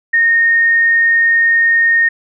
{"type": "tone", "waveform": "sine", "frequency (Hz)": 1845, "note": "A#6", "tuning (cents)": -18, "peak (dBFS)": -8, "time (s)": [0.13, 2.09], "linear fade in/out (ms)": 10, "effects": []}